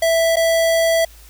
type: tone with dropouts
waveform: square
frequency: 659.3 Hz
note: E5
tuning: in tune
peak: -14 dBFS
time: 0.02-1.05 s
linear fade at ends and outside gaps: 5 ms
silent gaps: 0.359-0.367 s
effects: added 54 Hz sine -42 dBFS peak until 1.29 s + white hiss -47 dBFS RMS until 1.29 s